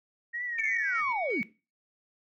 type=tone with vibrato; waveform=sine; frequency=1864.7 Hz; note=A#6; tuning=in tune; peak=-32 dBFS; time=0.33-1.02 s; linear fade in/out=20 ms; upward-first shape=triangle; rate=2.3 Hz; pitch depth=110 cents each way
type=linear sweep; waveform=sine; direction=down; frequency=2349 to 185 Hz; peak=-28 dBFS; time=0.58-1.42 s; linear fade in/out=5 ms
type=tone with tremolo; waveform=sine; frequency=2243 Hz; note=C#7; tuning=20 cents sharp; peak=-29 dBFS; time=0.59-1.43 s; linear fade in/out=0 ms; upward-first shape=square; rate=2.8 Hz; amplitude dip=35%
effects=noise-tail reverb RT60 0.3 s tail -17 dB re dry + tanh soft clip ceiling -19 dBFS